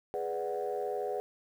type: chord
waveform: sine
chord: G# half-diminished seventh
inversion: none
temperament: equal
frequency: 415.3 / 493.9 / 587.3 / 740 Hz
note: G#4 / B4 / D5 / F#5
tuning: 0 / 0 / 0 / 0 cents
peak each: -35 / -36 / -39 / -37 dBFS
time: 0.14-1.2 s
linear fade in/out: 0 ms
effects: tanh soft clip ceiling -24 dBFS + 10-bit